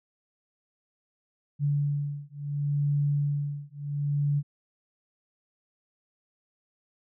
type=beating tone pair; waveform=sine; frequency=143.9 / 144.61 Hz; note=D3 / D3; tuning=-35 / -26 cents; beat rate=0.71 Hz; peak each=-28 dBFS; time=1.59-4.43 s; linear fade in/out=50 ms; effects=none